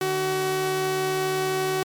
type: tone pair together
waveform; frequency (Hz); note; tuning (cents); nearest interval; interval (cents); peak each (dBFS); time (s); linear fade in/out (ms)
sawtooth; 149.7 / 376.9; D3 / F#4; +33 / +32; octave + major third; 1599; -29 / -19; 0.01-1.83; 2
effects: MP3 96 kbps